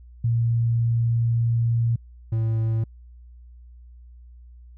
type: tone pair in turn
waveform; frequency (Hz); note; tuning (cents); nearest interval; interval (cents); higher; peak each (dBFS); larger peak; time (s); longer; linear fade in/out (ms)
sine / triangle; 116.54 / 112.09; A#2 / A2; 0 / +33; minor second; 67; first; -18; neither; 0.24-1.96 / 2.32-2.84; first; 5
effects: added 60 Hz sine -43 dBFS peak until 4.77 s